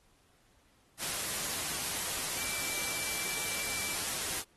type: tone in noise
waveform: sine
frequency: 2334 Hz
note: D7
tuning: 11 cents flat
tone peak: -42 dBFS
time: 2.35-3.97 s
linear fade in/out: 50 ms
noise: white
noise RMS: -35 dBFS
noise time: 0.98-4.44 s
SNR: -10 dB
effects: pink hiss -68 dBFS RMS until 4.56 s + AAC 32 kbps